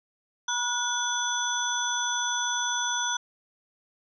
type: tone cluster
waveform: sine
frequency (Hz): 965 / 1453 / 3426 / 6040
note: B5 / F#6 / A7 / F#8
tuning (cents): -40 / -32 / -47 / +35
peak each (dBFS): -31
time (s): 0.48-3.17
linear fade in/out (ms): 5
effects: none